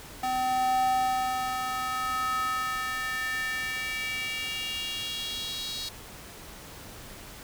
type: tone with high-pass filter sweep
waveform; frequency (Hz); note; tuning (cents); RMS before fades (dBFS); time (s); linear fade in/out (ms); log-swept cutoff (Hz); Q
square; 255.5; C4; -41; -30; 0.23-5.89; 5; 620 to 4100; 4.5
effects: pink hiss -45 dBFS RMS until 7.43 s